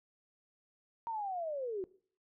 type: linear sweep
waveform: sine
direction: down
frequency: 938 to 358.1 Hz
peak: -35 dBFS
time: 1.07-1.84 s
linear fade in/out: 0 ms
effects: noise-tail reverb RT60 0.5 s tail -20 dB re dry